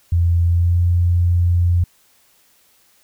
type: tone with pitch glide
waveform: sine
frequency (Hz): 85.5 to 87.35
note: F2 to F2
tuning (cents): -36 to +1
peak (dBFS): -12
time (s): 0.12-1.84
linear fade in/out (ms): 5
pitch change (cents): +37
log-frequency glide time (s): 0.45-0.8
effects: white hiss -56 dBFS RMS until 3.03 s